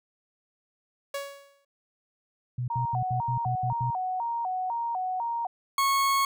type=tone with exponential decay; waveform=sawtooth; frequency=560 Hz; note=C#5; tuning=18 cents sharp; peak=-25 dBFS; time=1.14-1.65 s; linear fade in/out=5 ms; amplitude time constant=110 ms
type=tone bursts; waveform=sine; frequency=123.8 Hz; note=B2; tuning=5 cents sharp; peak=-27 dBFS; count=8; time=2.58-3.905 s; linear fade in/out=5 ms; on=100 ms; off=75 ms
type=tone with vibrato; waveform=sine; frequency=832 Hz; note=G#5; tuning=3 cents sharp; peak=-27 dBFS; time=2.7-5.47 s; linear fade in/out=5 ms; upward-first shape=square; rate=2 Hz; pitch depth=200 cents each way
type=tone; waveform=40% pulse; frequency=1099 Hz; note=C#6; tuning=15 cents flat; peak=-21 dBFS; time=5.78-6.25 s; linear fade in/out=2 ms
effects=none